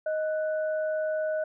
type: tone pair together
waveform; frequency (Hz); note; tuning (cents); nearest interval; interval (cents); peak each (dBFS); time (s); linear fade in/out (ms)
sine; 624 / 1484.1; D#5 / F#6; +5 / +5; octave + minor third; 1500; -26 / -38; 0.06-1.44; 5
effects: none